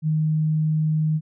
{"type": "tone", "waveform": "sine", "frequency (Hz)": 155.56, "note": "D#3", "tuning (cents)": 0, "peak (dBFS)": -18, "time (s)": [0.02, 1.21], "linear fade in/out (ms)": 50, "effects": []}